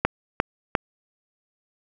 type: click train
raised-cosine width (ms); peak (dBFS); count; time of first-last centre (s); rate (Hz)
0.5; -3; 3; 0.05-0.752; 2.85
effects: none